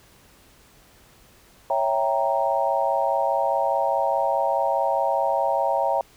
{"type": "chord", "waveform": "sine", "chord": "C# diminished seventh", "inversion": "none", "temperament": "equal", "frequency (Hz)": [554.4, 659.3, 784, 932.3], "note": ["C#5", "E5", "G5", "Bb5"], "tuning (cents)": [0, 0, 0, 0], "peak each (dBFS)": -25, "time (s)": [1.7, 6.01], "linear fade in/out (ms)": 2, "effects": ["pink hiss -54 dBFS RMS until 6.16 s"]}